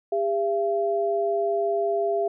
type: tone pair together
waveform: sine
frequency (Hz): 402.5 / 677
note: G4 / E5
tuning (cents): +46 / +46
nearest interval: major sixth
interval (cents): 900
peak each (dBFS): -24 / -24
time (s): 0.12-2.28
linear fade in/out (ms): 5
effects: none